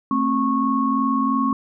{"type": "tone cluster", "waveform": "sine", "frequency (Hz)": [224.1, 267.1, 1099], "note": ["A3", "C4", "C#6"], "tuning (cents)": [32, 36, -15], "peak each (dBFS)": [-23, -21, -21], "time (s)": [0.11, 1.53], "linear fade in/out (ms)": 2, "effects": []}